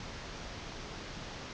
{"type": "low-pass noise", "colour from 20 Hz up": "pink", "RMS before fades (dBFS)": -44, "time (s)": [0, 1.53], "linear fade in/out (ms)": 2, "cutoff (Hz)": 6300, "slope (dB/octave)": 48, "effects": []}